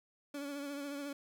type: tone with vibrato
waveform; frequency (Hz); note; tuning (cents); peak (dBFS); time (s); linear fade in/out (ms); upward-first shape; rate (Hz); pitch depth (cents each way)
30% pulse; 283.9; C#4; +41; -37; 0.34-1.13; 5; triangle; 14; 46
effects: none